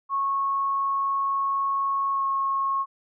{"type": "tone with pitch glide", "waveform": "sine", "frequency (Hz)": [1099, 1090.1], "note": ["C#6", "C#6"], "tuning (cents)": [-15, -29], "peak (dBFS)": -22, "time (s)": [0.09, 2.86], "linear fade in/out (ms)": 50, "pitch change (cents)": -14, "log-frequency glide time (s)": [2.12, 2.23], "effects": []}